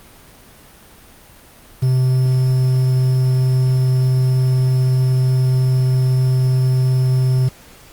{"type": "tone with quantisation", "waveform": "triangle", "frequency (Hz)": 128.8, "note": "C3", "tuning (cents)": -27, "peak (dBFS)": -10, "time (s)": [1.82, 7.49], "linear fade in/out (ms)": 10, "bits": 6, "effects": ["pink hiss -44 dBFS RMS until 7.92 s", "Opus 32 kbps"]}